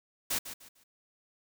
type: noise with echo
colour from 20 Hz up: white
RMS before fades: -31 dBFS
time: 0.3-0.39 s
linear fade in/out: 10 ms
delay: 150 ms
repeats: 3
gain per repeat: -11 dB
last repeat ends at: 0.84 s
effects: none

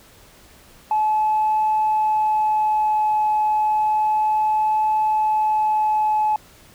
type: tone with vibrato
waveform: sine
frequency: 858 Hz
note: A5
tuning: 44 cents flat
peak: -15 dBFS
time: 0.91-6.36 s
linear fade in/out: 2 ms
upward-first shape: triangle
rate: 0.31 Hz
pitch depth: 9 cents each way
effects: tanh soft clip ceiling -12 dBFS + pink hiss -49 dBFS RMS until 6.74 s

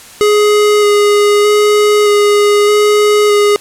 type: tone with vibrato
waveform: square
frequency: 415.3 Hz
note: G#4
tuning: in tune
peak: -7 dBFS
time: 0.21-3.56 s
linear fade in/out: 0 ms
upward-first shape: square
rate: 0.81 Hz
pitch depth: 11 cents each way
effects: white hiss -35 dBFS RMS until 3.6 s + low-pass 11000 Hz 12 dB/octave

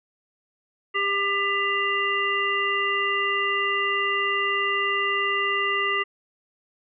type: harmonic tone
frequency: 398.4 Hz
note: G4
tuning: 28 cents sharp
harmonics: 1 / 3 / 5 / 7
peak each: -30 / -26 / -25 / -28 dBFS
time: 0.94-6.04 s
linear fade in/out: 20 ms
effects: none

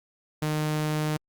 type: tone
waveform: sawtooth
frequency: 153 Hz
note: D#3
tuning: 29 cents flat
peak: -21 dBFS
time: 0.42-1.17 s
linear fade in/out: 5 ms
effects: Opus 48 kbps

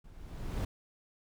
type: noise with level ramp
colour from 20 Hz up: brown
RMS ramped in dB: -55 to -30 dBFS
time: 0.04-0.65 s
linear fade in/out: 5 ms
effects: none

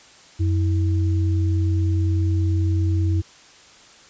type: tone pair together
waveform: sine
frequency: 90.98 / 324.2 Hz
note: F#2 / E4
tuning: -29 / -29 cents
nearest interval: octave + minor seventh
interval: 2200 cents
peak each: -17 / -28 dBFS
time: 0.39-3.22 s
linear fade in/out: 20 ms
effects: white hiss -48 dBFS RMS until 4.09 s + resampled to 16000 Hz

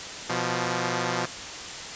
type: tone pair together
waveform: 5% pulse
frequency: 123.47 / 174.61 Hz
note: B2 / F3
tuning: 0 / 0 cents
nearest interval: tritone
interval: 600 cents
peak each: -17 dBFS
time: 0.29-1.26 s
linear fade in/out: 10 ms
effects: white hiss -36 dBFS RMS until 1.95 s + resampled to 16000 Hz

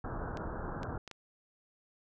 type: low-pass noise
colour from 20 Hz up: pink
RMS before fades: -39 dBFS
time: 0.04-0.98 s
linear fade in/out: 2 ms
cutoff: 1600 Hz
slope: 96 dB/octave
type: clicks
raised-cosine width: 0.2 ms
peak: -28 dBFS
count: 4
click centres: 0.372 / 0.832 / 1.077 / 1.113 s
effects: none

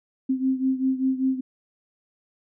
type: beating tone pair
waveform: sine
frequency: 261.3 / 266.4 Hz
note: C4 / C4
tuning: -2 / +31 cents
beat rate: 5.1 Hz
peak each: -22 / -26 dBFS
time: 0.29-1.41 s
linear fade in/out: 10 ms
effects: none

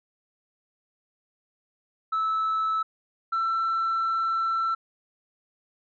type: tone pair in turn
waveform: sine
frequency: 1307 / 1339.1 Hz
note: E6 / E6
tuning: -15 / +27 cents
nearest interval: unison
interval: 42 cents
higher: second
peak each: -21 dBFS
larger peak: neither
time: 2.12-2.83 / 3.32-4.75 s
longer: second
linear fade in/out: 10 ms
effects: tanh soft clip ceiling -21 dBFS

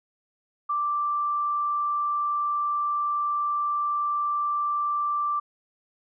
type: tone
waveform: sine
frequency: 1174.7 Hz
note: D6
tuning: in tune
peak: -23 dBFS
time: 0.69-5.4 s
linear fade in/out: 10 ms
effects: none

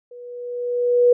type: tone with level ramp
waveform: sine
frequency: 487 Hz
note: B4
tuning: 24 cents flat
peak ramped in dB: -37 to -9 dBFS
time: 0.11-1.13 s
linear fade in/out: 5 ms
effects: none

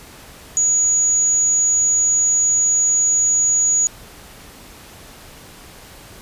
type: tone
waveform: sine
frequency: 6800 Hz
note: G#8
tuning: 40 cents sharp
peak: -13 dBFS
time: 0.57-3.87 s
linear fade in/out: 0 ms
effects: pink hiss -41 dBFS RMS until 6.21 s + resampled to 32000 Hz

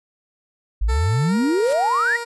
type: exponential sweep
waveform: sine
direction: up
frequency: 47.15 to 1975.5 Hz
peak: -16 dBFS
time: 0.81-2.17 s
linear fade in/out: 10 ms
type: tone with pitch glide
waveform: 15% pulse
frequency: 444.6 to 470.8 Hz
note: A4 to A#4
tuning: +18 to +17 cents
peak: -20 dBFS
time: 0.88-2.25 s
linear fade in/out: 20 ms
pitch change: +99 cents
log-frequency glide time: 1.27-1.35 s
type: noise with exponential growth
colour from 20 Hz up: white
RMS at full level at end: -31 dBFS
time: 1.44-1.73 s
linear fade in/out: 1 ms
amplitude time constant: 63 ms
effects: resampled to 24000 Hz

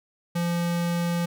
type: tone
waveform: square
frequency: 172 Hz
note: F3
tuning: 26 cents flat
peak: -24 dBFS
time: 0.35-1.26 s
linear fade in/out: 10 ms
effects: none

